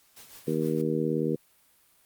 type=noise with tremolo; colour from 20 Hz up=white; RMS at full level=-47 dBFS; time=0.16-0.82 s; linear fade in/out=10 ms; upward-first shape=triangle; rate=6.4 Hz; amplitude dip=65%
type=harmonic tone; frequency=78.8 Hz; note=D#2; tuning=23 cents sharp; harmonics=2 / 3 / 4 / 5 / 6; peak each=-31 / -31 / -31 / -31 / -31 dBFS; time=0.47-1.36 s; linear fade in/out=10 ms
effects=white hiss -63 dBFS RMS until 2.05 s + Opus 48 kbps